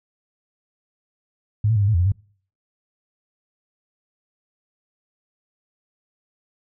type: tone with pitch steps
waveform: sine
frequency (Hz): 105.2 / 113.2 / 102.9 / 99.4 / 109.4 / 84.8 / 89.6 / 99.3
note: G#2 / A2 / G#2 / G2 / A2 / E2 / F2 / G2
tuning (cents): +23 / +50 / -16 / +25 / -9 / +50 / +45 / +23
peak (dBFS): -15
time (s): 1.64-2.12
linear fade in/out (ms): 5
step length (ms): 60
effects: noise-tail reverb RT60 0.5 s tail -25 dB re dry